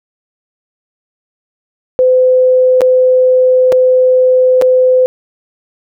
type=tone with dropouts; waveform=sine; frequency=510 Hz; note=C5; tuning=44 cents flat; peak=-5 dBFS; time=1.99-5.06 s; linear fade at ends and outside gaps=0 ms; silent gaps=2.808-2.817 / 3.721-3.725 / 4.614-4.621 s; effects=none